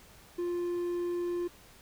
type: tone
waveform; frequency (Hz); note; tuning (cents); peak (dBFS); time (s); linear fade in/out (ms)
triangle; 350; F4; +4; -28; 0.38-1.48; 10
effects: pink hiss -56 dBFS RMS until 1.81 s